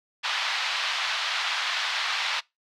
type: band-pass noise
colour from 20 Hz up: white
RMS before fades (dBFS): -28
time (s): 0.23-2.41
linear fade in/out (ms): 20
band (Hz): 840 to 4100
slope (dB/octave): 24
effects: noise-tail reverb RT60 0.2 s tail -23 dB re dry